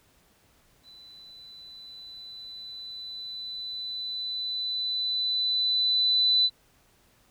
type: tone with level ramp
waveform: sine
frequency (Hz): 3995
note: B7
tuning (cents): +19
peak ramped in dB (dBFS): -48 to -18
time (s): 0.83-6.5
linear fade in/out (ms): 50
effects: pink hiss -63 dBFS RMS until 7.3 s